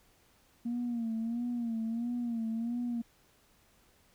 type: tone with vibrato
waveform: sine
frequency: 233.1 Hz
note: A#3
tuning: in tune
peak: -30 dBFS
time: 0.65-3.02 s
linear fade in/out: 10 ms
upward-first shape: sine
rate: 1.5 Hz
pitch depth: 71 cents each way
effects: tanh soft clip ceiling -28 dBFS + pink hiss -66 dBFS RMS until 4.14 s